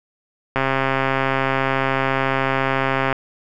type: click train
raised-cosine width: 0.5 ms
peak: -4 dBFS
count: 345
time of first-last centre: 0.56-3.127 s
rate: 134 Hz
effects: none